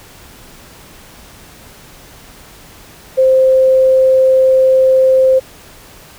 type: tone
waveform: sine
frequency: 523.3 Hz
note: C5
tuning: in tune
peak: -6 dBFS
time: 3.17-5.4 s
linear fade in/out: 20 ms
effects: pink hiss -39 dBFS RMS until 6.18 s